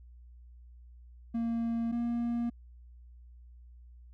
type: tone pair in turn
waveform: triangle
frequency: 231.1 / 236.2 Hz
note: A#3 / A#3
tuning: -15 / +23 cents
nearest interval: unison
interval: 38 cents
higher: second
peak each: -27 dBFS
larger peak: neither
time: 1.34-1.92 / 1.92-2.5 s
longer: neither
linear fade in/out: 10 ms
effects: added 60 Hz sine -50 dBFS peak until 4.13 s